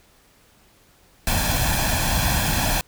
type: noise with comb filter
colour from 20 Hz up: pink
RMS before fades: -21 dBFS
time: 1.27-2.81 s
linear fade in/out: 0 ms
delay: 1.2 ms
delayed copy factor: +0.7
effects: pink hiss -56 dBFS RMS until 2.87 s